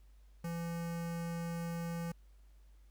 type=tone with notch filter; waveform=square; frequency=168.8 Hz; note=E3; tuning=41 cents sharp; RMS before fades=-39 dBFS; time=0.44-2.12 s; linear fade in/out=5 ms; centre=3600 Hz; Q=1.8; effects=added 50 Hz sine -57 dBFS peak until 2.9 s + pink hiss -75 dBFS RMS until 2.9 s